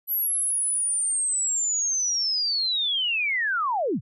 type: linear sweep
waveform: sine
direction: down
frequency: 11860 to 80.6 Hz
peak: -22 dBFS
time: 0.07-4.01 s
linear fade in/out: 50 ms
effects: none